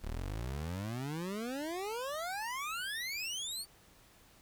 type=exponential sweep; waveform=25% pulse; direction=up; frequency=34.18 to 4600 Hz; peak=-33 dBFS; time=0.01-3.66 s; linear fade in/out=50 ms; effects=pink hiss -62 dBFS RMS until 4.41 s